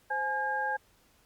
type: tone cluster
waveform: sine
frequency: 522 / 841 / 1616 Hz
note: C5 / G#5 / G#6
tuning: -4 / +22 / -48 cents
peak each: -38 / -31 / -32 dBFS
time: 0.1-0.77 s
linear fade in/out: 10 ms
effects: pink hiss -65 dBFS RMS until 1.25 s + Opus 48 kbps